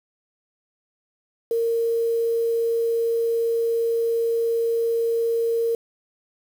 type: tone with quantisation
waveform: sine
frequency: 461.4 Hz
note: A#4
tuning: 18 cents flat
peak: -19 dBFS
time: 1.51-5.75 s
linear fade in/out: 2 ms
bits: 7
effects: none